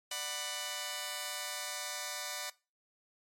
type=chord; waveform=5% pulse; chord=B minor; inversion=first; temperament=just; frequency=592.7 / 740.8 / 987.8 Hz; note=D5 / F#5 / B5; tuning=+16 / +2 / 0 cents; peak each=-30 dBFS; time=0.11-2.5 s; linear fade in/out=5 ms; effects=noise-tail reverb RT60 0.3 s tail -21 dB re dry + MP3 64 kbps